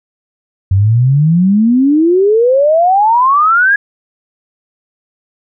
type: exponential sweep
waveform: sine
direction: up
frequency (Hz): 92.5 to 1684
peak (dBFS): -6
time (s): 0.71-3.76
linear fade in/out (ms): 5
effects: none